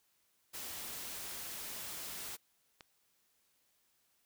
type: noise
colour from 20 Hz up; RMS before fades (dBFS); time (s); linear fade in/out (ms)
white; -44; 0.53-2.37; 20
type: click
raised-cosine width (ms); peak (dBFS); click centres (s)
0.2; -33; 2.808
effects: white hiss -75 dBFS RMS until 4.25 s